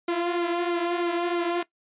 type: tone with flanger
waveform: sawtooth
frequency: 346 Hz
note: F4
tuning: 16 cents flat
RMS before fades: -26 dBFS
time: 0.08-1.63 s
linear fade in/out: 5 ms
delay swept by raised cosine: 1.1 to 5.3 ms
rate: 3.1 Hz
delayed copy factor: -0.55
effects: noise-tail reverb RT60 0.1 s tail -19 dB re dry + resampled to 8000 Hz